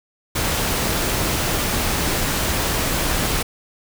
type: noise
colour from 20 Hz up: pink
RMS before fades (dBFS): -21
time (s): 0.35-3.43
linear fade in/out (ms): 10
effects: none